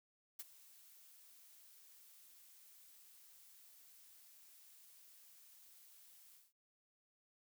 blue noise with ADSR envelope, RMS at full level -45 dBFS, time 0.39-6.53 s, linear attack 8 ms, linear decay 31 ms, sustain -18 dB, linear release 190 ms, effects none

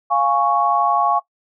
sine chord, Db major, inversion first, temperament equal, 698.5 / 830.6 / 1108.7 Hz, F5 / Ab5 / Db6, 0 / 0 / 0 cents, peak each -20 / -19 / -17 dBFS, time 0.1-1.2 s, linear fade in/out 20 ms, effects noise-tail reverb RT60 0.1 s tail -19 dB re dry

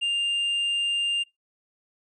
triangle tone, 2800 Hz, F7, 4 cents sharp, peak -21 dBFS, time 0.01-1.24 s, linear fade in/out 20 ms, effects noise-tail reverb RT60 0.2 s tail -25 dB re dry + resampled to 24000 Hz

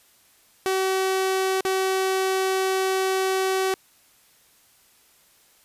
sawtooth tone with dropouts, 380 Hz, F#4, 46 cents sharp, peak -17 dBFS, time 0.66-3.74 s, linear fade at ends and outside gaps 0 ms, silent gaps 1.608-1.651 s, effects white hiss -58 dBFS RMS until 5.64 s + resampled to 32000 Hz

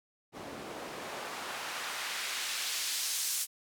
white noise with band-pass filter sweep, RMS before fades -37 dBFS, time 0.32-3.47 s, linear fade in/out 50 ms, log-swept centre 260 to 8200 Hz, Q 0.7, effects none

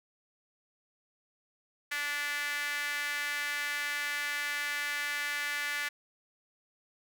sawtooth tone with high-pass filter, 290.7 Hz, D4, 18 cents flat, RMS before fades -34 dBFS, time 1.91-5.89 s, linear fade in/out 10 ms, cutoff 1800 Hz, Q 3.3, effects none

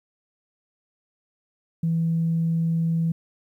sine tone, 164.81 Hz, E3, in tune, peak -19 dBFS, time 1.83-3.12 s, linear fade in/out 5 ms, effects tanh soft clip ceiling -15 dBFS + 10-bit

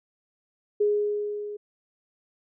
sine tone with level ramp, 415.3 Hz, G#4, in tune, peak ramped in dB -18 to -33 dBFS, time 0.8-1.57 s, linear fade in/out 10 ms, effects none

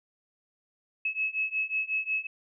sine beating tone pair, 2580 / 2585.5 Hz, E7 / E7, -38 / -34 cents, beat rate 5.5 Hz, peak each -31 / -30 dBFS, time 1.05-2.27 s, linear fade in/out 5 ms, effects none

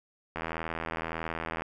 click train, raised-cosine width 0.5 ms, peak -18 dBFS, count 104, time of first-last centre 0.36-1.621 s, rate 81.7 Hz, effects 10-bit

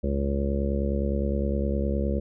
harmonic tone, 69.7 Hz, C#2, 10 cents sharp, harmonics 1 / 2 / 3 / 4 / 5 / 6 / 7 / 8, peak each -26 / -36 / -29 / -40 / -34 / -38 / -34 / -34 dBFS, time 0.03-2.2 s, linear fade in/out 10 ms, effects none

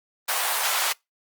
pink high-pass noise, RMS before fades -24 dBFS, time 0.28-0.93 s, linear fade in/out 10 ms, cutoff 740 Hz, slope 24 dB/octave, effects noise-tail reverb RT60 0.2 s tail -26 dB re dry + Opus 32 kbps

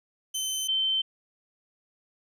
20% pulse / sine tone pair in turn, 3074 / 3094 Hz, G7 / G7, -35 / -23 cents, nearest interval unison, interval 12 cents, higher second, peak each -23 dBFS, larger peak neither, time 0.34-0.68 / 0.68-1.02 s, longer neither, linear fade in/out 10 ms, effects none

